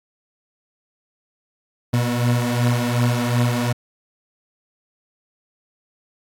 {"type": "beating tone pair", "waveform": "30% pulse", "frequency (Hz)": [120, 122.7], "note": ["B2", "B2"], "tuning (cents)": [-49, -11], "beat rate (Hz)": 2.7, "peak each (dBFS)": [-16, -20], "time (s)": [1.93, 3.73], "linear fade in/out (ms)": 10, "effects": ["AAC 48 kbps"]}